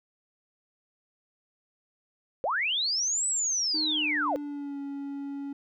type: linear two-way sweep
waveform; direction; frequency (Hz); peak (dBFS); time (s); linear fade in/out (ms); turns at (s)
sine; up then down; 466.2 to 8030 to 466.2; -25; 2.44-4.36; 0; 3.27
type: tone with pitch glide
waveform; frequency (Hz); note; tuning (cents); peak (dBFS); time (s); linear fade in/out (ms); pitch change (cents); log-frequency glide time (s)
triangle; 309 to 280.1; D#4 to C#4; -12 to +18; -31; 3.74-5.53; 5; -170; 3.84-4.79
effects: none